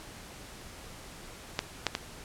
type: clicks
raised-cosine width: 0.2 ms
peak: -10 / -8 / -12 dBFS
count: 3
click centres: 1.591 / 1.867 / 1.951 s
effects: pink hiss -47 dBFS RMS until 2.24 s + low-pass 11000 Hz 12 dB/octave